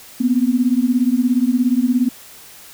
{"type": "beating tone pair", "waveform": "sine", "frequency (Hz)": [240, 257], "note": ["B3", "C4"], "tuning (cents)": [-49, -31], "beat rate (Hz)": 17, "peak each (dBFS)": -16, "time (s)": [0.2, 2.09], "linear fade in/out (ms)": 10, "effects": ["white hiss -41 dBFS RMS until 2.73 s"]}